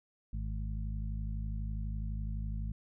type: harmonic tone with a mistuned harmonic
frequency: 52 Hz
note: G#1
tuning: 3 cents sharp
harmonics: 1 / 2 / 3 / 4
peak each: -35 / -41 / -45 / -47 dBFS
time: 0.33-2.72 s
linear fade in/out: 5 ms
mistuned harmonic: 4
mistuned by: +59 cents
effects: none